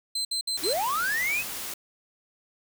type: tone bursts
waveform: 35% pulse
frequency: 4100 Hz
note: C8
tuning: 36 cents flat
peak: -25 dBFS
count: 4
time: 0.15-0.733 s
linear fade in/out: 5 ms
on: 100 ms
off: 61 ms
type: noise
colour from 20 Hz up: white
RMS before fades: -35 dBFS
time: 0.57-1.74 s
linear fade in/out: 5 ms
type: linear sweep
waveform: triangle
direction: up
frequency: 258.6 to 2637 Hz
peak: -23 dBFS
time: 0.62-1.44 s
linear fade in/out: 50 ms
effects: none